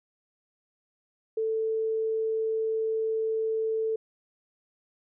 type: tone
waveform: sine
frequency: 442.8 Hz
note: A4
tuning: 11 cents sharp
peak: -25 dBFS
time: 1.37-3.96 s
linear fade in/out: 5 ms
effects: none